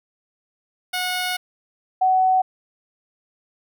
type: tone pair in turn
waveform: 10% pulse / sine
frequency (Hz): 729 / 749.5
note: F#5 / F#5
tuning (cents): -26 / +22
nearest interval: unison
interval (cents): 48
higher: second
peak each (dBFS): -14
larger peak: neither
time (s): 0.93-1.37 / 2.01-2.42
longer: first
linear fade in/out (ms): 10
effects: none

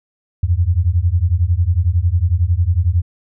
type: beating tone pair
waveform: sine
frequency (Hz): 82 / 93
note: E2 / F#2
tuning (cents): -9 / +9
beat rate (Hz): 11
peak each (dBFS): -15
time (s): 0.43-3.02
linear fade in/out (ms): 5
effects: none

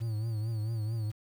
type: tone with vibrato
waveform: triangle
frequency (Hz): 110.5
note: A2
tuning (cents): +8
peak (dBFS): -28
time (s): 0-1.12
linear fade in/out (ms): 20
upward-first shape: triangle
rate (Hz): 4.5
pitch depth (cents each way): 95
effects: 9-bit

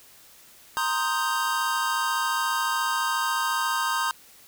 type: chord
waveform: square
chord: C minor seventh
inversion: third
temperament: equal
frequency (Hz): 932.3 / 1046.5 / 1244.5 / 1568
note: Bb5 / C6 / Eb6 / G6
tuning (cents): 0 / 0 / 0 / 0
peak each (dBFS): -30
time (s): 0.77-4.11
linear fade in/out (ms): 0
effects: white hiss -52 dBFS RMS until 4.47 s

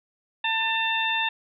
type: harmonic tone with a mistuned harmonic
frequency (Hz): 899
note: A5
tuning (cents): +37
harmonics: 1 / 2 / 3 / 4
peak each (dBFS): -28 / -28 / -27 / -29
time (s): 0.44-1.29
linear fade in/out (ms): 5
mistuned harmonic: 2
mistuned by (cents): -15
effects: none

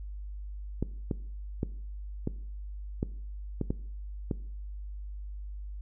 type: clicks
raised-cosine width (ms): 3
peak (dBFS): -16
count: 8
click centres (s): 0.826 / 1.112 / 1.631 / 2.274 / 3.029 / 3.613 / 3.705 / 4.312
effects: noise-tail reverb RT60 0.6 s tail -19 dB re dry + added 50 Hz sine -37 dBFS peak until 5.81 s

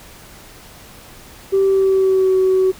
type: tone with pitch glide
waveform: sine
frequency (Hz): 388.9 to 376.1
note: G4 to F#4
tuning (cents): -14 to +28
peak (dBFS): -10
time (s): 1.52-2.72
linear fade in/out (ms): 20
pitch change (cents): -58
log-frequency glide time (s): 1.63-2.34
effects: tanh soft clip ceiling -8 dBFS + pink hiss -41 dBFS RMS until 2.79 s

